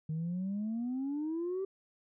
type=exponential sweep; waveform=sine; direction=up; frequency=153.5 to 392 Hz; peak=-31 dBFS; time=0.09-1.65 s; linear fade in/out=5 ms; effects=tanh soft clip ceiling -30 dBFS